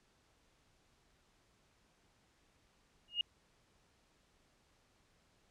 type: tone with exponential growth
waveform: sine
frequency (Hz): 2857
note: F7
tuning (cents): +39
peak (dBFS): -27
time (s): 3.08-3.21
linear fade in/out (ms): 2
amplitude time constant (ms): 27
effects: pink hiss -72 dBFS RMS until 5.5 s + low-pass 8000 Hz 12 dB/octave